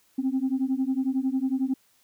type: beating tone pair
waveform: sine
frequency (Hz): 258.4 / 269.4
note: C4 / C#4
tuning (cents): -21 / -49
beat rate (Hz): 11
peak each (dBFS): -25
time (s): 0.18-1.74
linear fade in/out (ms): 10
effects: tanh soft clip ceiling -18 dBFS + white hiss -64 dBFS RMS until 2.03 s